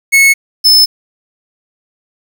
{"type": "tone pair in turn", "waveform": "45% pulse", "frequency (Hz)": [2195, 5240], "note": ["C#7", "E8"], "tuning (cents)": [-18, -11], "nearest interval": "octave + minor third", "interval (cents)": 1507, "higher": "second", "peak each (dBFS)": -4, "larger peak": "neither", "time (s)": [[0.12, 0.34], [0.64, 0.86]], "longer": "neither", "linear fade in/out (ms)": 20, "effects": ["7-bit"]}